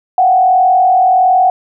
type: tone with frequency modulation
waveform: sine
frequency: 740 Hz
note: F#5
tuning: in tune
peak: -6 dBFS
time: 0.18-1.5 s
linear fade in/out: 2 ms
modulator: 41.4 Hz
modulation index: 0.65
effects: none